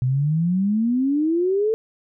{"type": "exponential sweep", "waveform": "sine", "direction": "up", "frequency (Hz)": [123.47, 451.4], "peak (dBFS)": -17, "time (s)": [0.02, 1.74], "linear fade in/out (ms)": 0, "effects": []}